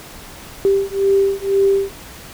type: beating tone pair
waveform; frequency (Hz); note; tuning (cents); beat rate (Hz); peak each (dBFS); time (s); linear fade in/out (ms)
sine; 392 / 394; G4 / G4; 0 / +9; 2; -16 / -16; 0.65-1.91; 0
effects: pink hiss -37 dBFS RMS until 2.33 s